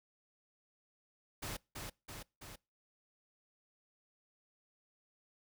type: noise with echo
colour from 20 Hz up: pink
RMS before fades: -42 dBFS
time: 1.42-1.57 s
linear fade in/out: 10 ms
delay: 330 ms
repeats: 3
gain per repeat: -3 dB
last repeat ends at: 2.56 s
effects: noise-tail reverb RT60 0.3 s tail -26 dB re dry